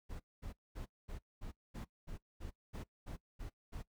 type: noise bursts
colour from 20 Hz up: brown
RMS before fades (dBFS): -45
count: 12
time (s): 0.09-3.83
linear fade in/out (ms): 20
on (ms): 110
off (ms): 220
effects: noise-tail reverb RT60 0.1 s tail -19 dB re dry